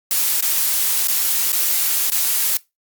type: noise with dropouts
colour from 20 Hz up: blue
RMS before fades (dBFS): -18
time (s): 0.11-2.57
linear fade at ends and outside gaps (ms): 1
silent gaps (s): 0.408-0.424 / 1.073-1.083 / 1.52-1.528 / 2.101-2.119
effects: noise-tail reverb RT60 0.2 s tail -21 dB re dry + Opus 48 kbps